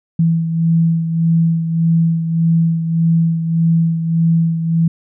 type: beating tone pair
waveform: sine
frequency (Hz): 164.81 / 166.51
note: E3 / E3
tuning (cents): 0 / +18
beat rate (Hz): 1.7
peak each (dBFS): -12 / -20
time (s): 0.19-4.88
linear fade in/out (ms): 5
effects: none